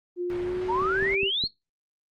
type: tone with pitch glide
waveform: sine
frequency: 354.6 to 391.2 Hz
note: F4 to G4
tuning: +26 to -4 cents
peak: -26 dBFS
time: 0.16-1.31 s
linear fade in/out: 50 ms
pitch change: +170 cents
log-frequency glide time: 0.39-1.1 s
type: low-pass noise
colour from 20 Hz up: pink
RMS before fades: -40 dBFS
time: 0.3-1.15 s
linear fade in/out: 0 ms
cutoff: 2600 Hz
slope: 12 dB/octave
type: exponential sweep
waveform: sine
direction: up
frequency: 868 to 4435 Hz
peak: -24 dBFS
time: 0.68-1.48 s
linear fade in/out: 20 ms
type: click train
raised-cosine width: 3 ms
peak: -23 dBFS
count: 4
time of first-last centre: 0.82-1.439 s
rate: 4.85 Hz
effects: noise-tail reverb RT60 0.2 s tail -22 dB re dry + Opus 24 kbps